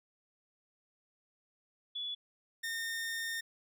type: tone pair in turn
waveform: sine / sawtooth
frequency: 3422 / 1826.4 Hz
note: A7 / A#6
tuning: -49 / -36 cents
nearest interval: major seventh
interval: 1087 cents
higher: first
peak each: -36 / -32 dBFS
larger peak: second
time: 1.95-2.15 / 2.63-3.41 s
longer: second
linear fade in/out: 10 ms
effects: none